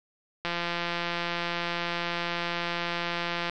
click train, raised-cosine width 0.3 ms, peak -14 dBFS, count 525, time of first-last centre 0.45-3.497 s, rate 172 Hz, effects resampled to 16000 Hz + 8-bit

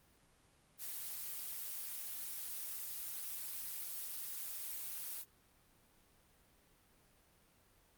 blue noise, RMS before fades -44 dBFS, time 0.78-5.25 s, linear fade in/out 50 ms, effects pink hiss -69 dBFS RMS until 7.97 s + Opus 32 kbps

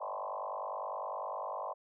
sine tone with frequency modulation, 819 Hz, G#5, 24 cents flat, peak -36 dBFS, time 0-1.74 s, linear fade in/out 20 ms, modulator 49.9 Hz, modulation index 5.4, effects none

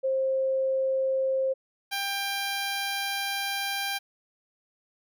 sine / 10% pulse tone pair in turn, 530 / 794.1 Hz, C5 / G5, +22 / +22 cents, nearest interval perfect fifth, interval 700 cents, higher second, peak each -23 / -20 dBFS, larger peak second, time 0.03-1.54 / 1.91-3.99 s, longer second, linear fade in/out 20 ms, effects none

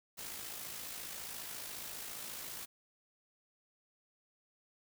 white noise with amplitude modulation, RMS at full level -43 dBFS, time 0.17-2.66 s, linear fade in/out 20 ms, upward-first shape sine, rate 54.6 Hz, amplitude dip 40%, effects none

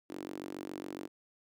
sawtooth tone with high-pass filter, 47.22 Hz, F#1, 36 cents sharp, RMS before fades -43 dBFS, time 0.09-1.08 s, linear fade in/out 20 ms, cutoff 310 Hz, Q 4, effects none

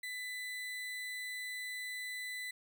35% pulse tone, 2000 Hz, B6, 21 cents sharp, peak -38 dBFS, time 0.03-2.51 s, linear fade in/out 5 ms, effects none

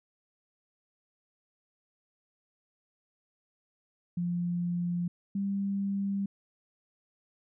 sine tone pair in turn, 174.61 / 197.95 Hz, F3 / G3, 0 / +17 cents, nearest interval major second, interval 217 cents, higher second, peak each -28 / -28 dBFS, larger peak neither, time 4.17-5.08 / 5.35-6.26 s, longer neither, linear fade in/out 5 ms, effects none

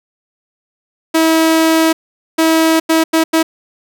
sawtooth tone bursts at uneven times, 322.8 Hz, E4, 36 cents flat, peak -5 dBFS, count 5, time 1.14-1.93 / 2.38-2.8 / 2.89-3.04 / 3.13-3.24 / 3.33-3.43 s, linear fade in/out 10 ms, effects none

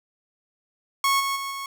sawtooth tone with level steps, 1100 Hz, C#6, 14 cents flat, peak -15 / -20 / -25 / -27 dBFS, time 1.04-1.66 s, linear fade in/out 2 ms, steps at 1.19 / 1.35 / 1.5 s, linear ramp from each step 20 ms, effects none

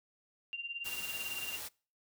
sine tone with tremolo, 2780 Hz, F7, 9 cents flat, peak -34 dBFS, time 0.53-1.57 s, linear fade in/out 0 ms, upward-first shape triangle, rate 18 Hz, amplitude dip 80%
white noise, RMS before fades -43 dBFS, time 0.84-1.69 s, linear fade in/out 20 ms
effects noise-tail reverb RT60 0.4 s tail -25 dB re dry

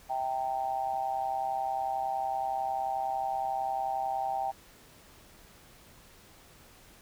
sine tone with amplitude modulation, 784 Hz, G5, in tune, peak -25 dBFS, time 0.09-4.52 s, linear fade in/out 20 ms, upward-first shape sine, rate 131 Hz, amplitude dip 85%, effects pink hiss -56 dBFS RMS until 7.01 s

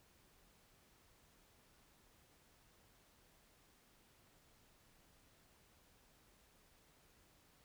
silence, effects pink hiss -70 dBFS RMS until 7.64 s

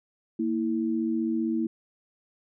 sine tone pair together, 230.4 / 325.8 Hz, A#3 / E4, -20 / -20 cents, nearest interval tritone, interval 600 cents, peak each -27 dBFS, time 0.39-1.67 s, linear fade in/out 5 ms, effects none

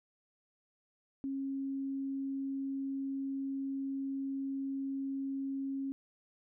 sine tone, 272 Hz, C#4, 33 cents flat, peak -34 dBFS, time 1.24-5.92 s, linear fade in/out 0 ms, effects none

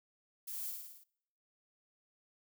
violet noise with echo, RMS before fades -43 dBFS, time 0.47-0.71 s, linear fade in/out 10 ms, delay 55 ms, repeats 6, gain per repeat -3 dB, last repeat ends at 1.04 s, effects noise-tail reverb RT60 0.8 s tail -26 dB re dry

